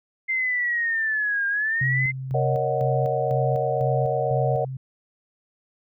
sine linear two-way sweep, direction down then up, 2093 to 1600 to 2093 Hz, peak -21 dBFS, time 0.28-2.12 s, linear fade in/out 20 ms, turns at 1.47 s
sine tone with tremolo, 131.8 Hz, C3, 13 cents sharp, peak -22 dBFS, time 1.81-4.77 s, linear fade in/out 5 ms, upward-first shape square, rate 2 Hz, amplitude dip 55%
sine chord, D# minor seventh, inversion second, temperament equal, 466.2 / 554.4 / 622.3 / 740 Hz, A#4 / C#5 / D#5 / F#5, 0 / 0 / 0 / 0 cents, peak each -27 dBFS, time 2.34-4.65 s, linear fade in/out 5 ms
effects none

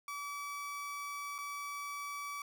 30% pulse tone with dropouts, 1148 Hz, D6, 40 cents flat, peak -37 dBFS, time 0.08-2.42 s, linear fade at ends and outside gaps 2 ms, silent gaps 1.382-1.386 s, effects none

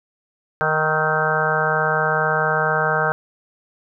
harmonic tone with a mistuned harmonic, 155.56 Hz, D#3, in tune, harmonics 1 / 3 / 4 / 5 / 6 / 7 / 8 / 9 / 10, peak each -27 / -25 / -25 / -25 / -28 / -29 / -25 / -27 / -22 dBFS, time 0.61-3.12 s, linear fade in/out 0 ms, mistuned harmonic 8, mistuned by +43 cents, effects none

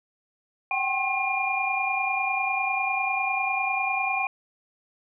sine tone cluster, 758 / 788 / 1075 / 2411 Hz, F#5 / G5 / C6 / D7, +42 / +9 / +47 / +45 cents, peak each -30 / -30 / -32 / -26 dBFS, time 0.71-4.27 s, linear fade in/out 2 ms, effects none

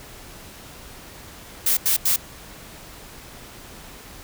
blue noise bursts, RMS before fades -19 dBFS, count 3, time 1.66-2.162 s, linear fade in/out 5 ms, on 110 ms, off 86 ms, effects pink hiss -42 dBFS RMS until 4.23 s

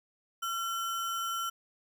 sine tone with sample-and-hold, 1361 Hz, F6, 45 cents flat, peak -31 dBFS, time 0.42-1.5 s, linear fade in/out 10 ms, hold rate 4410 Hz, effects none

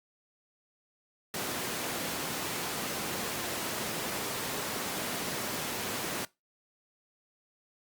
pink high-pass noise, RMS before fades -35 dBFS, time 1.34-6.25 s, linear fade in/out 2 ms, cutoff 180 Hz, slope 12 dB/octave, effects noise-tail reverb RT60 0.2 s tail -20 dB re dry + Opus 48 kbps

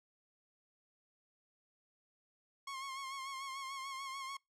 sawtooth tone with vibrato, 1081 Hz, C#6, 44 cents flat, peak -38 dBFS, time 2.67-4.37 s, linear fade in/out 5 ms, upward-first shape sine, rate 6.8 Hz, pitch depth 47 cents each way, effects noise-tail reverb RT60 0.2 s tail -26 dB re dry + low-pass 9000 Hz 12 dB/octave

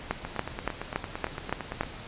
two click trains, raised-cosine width 0.5 ms, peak -11 / -18 dBFS, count 7 / 15, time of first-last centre 0.11-1.81 / 0.25-1.834 s, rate 3.53 / 8.84 Hz, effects pink hiss -42 dBFS RMS until 2.07 s + resampled to 8000 Hz

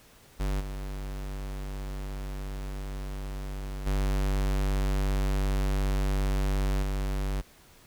square tone with level steps, 48.65 Hz, G1, 12 cents flat, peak -27 / -34 / -25 / -28 dBFS, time 0.39-7.42 s, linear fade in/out 20 ms, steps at 0.6 / 3.86 / 6.82 s, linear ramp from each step 10 ms, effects pink hiss -56 dBFS RMS until 7.86 s

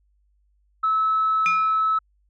sine tone, 1300 Hz, E6, 24 cents flat, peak -17 dBFS, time 0.83-1.99 s, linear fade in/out 10 ms
sine tone with exponential decay, 2427 Hz, D#7, 44 cents flat, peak -16 dBFS, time 1.46-1.81 s, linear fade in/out 0 ms, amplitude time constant 75 ms
effects tanh soft clip ceiling -13 dBFS + added 50 Hz sine -61 dBFS peak until 2.29 s

